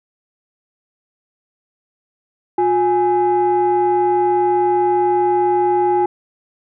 sine tone pair together, 358.2 / 830.6 Hz, F4 / G#5, +44 / 0 cents, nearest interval octave + minor third, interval 1456 cents, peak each -14 dBFS, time 2.58-6.06 s, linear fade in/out 5 ms, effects tanh soft clip ceiling -8 dBFS

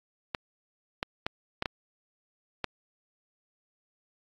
clicks, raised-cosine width 0.3 ms, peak -13 dBFS, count 6, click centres 0.348 / 1.029 / 1.265 / 1.624 / 1.658 / 2.643 s, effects AAC 64 kbps

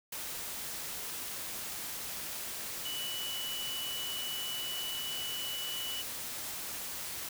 sine tone in noise, 2960 Hz, F#7, in tune, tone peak -37 dBFS, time 2.85-6.02 s, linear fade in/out 5 ms, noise white, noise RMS -40 dBFS, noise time 0.12-7.29 s, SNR 0 dB, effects none

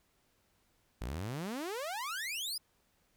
sawtooth exponential sweep, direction up, 51.91 to 5160 Hz, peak -33 dBFS, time 1.01-2.58 s, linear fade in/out 5 ms, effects pink hiss -73 dBFS RMS until 3.16 s

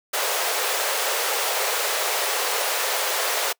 pink high-pass noise, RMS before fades -24 dBFS, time 0.13-3.53 s, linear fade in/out 10 ms, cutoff 430 Hz, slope 48 dB/octave, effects noise-tail reverb RT60 0.1 s tail -26 dB re dry

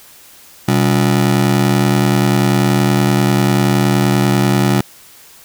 30% pulse ring-modulated tone, 159.8 Hz, D#3, 47 cents sharp, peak -5 dBFS, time 0.68-4.81 s, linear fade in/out 5 ms, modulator 35.2 Hz, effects white hiss -42 dBFS RMS until 5.44 s

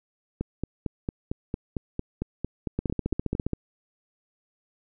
two click trains, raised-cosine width 3 ms, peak -15 / -13 dBFS, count 14 / 12, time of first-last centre 0.41-3.351 / 2.79-3.533 s, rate 4.42 / 14.8 Hz, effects none

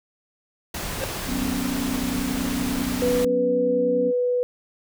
pink noise, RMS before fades -30 dBFS, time 0.74-3.25 s, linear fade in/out 5 ms
square tone with exponential growth, 531 Hz, C5, 25 cents sharp, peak -22 dBFS, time 0.95-1.04 s, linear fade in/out 0 ms, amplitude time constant 18 ms
sine chord, F# suspended fourth, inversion none, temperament equal with one note detuned, 184.04 / 246.9 / 277.2 Hz, F#3 / B3 / C#4, -9 / 0 / 0 cents, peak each -32 / -27 / -28 dBFS, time 1.26-4.13 s, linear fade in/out 50 ms
sine tone, 493.2 Hz, B4, 2 cents flat, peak -19 dBFS, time 3.02-4.43 s, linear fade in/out 0 ms
effects none

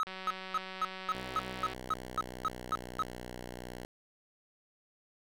triangle tone bursts, 1279 Hz, D#6, 47 cents sharp, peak -26 dBFS, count 12, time 0-3.024 s, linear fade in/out 0 ms, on 32 ms, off 240 ms
click train, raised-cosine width 0.3 ms, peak -27 dBFS, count 314, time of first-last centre 0.07-1.735 s, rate 188 Hz
5% pulse tone with pitch glide, 63.8 to 61.38 Hz, C2 to B1, -43 to -10 cents, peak -31 dBFS, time 1.15-3.85 s, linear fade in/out 0 ms, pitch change -67 cents, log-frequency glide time 1.35-2.9 s
effects none

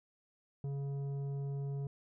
sine tone with tanh clipping, 139.6 Hz, C#3, 13 cents sharp, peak -37 dBFS, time 0.64-1.87 s, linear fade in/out 2 ms, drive 9 dB, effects none

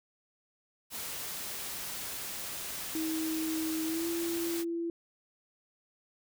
white noise, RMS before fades -39 dBFS, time 0.9-4.65 s, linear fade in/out 50 ms
sine tone with pitch glide, 318.9 to 337.1 Hz, D#4 to E4, +43 to +39 cents, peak -31 dBFS, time 2.95-4.9 s, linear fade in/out 2 ms, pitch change +96 cents, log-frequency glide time 3.86-4.07 s
effects none

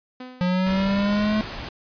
sawtooth tone with exponential decay, 253.3 Hz, B3, 44 cents sharp, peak -29 dBFS, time 0.2-0.85 s, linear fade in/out 5 ms, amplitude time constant 140 ms
square linear sweep, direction up, 178.2 to 216.1 Hz, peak -20 dBFS, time 0.41-1.41 s, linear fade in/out 0 ms
pink noise, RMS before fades -33 dBFS, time 0.66-1.69 s, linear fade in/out 5 ms
effects resampled to 11025 Hz

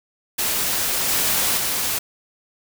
white noise with level steps, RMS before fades -22 / -20 / -23 dBFS, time 0.38-1.99 s, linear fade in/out 10 ms, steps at 1.08 / 1.57 s, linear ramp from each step 5 ms, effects none

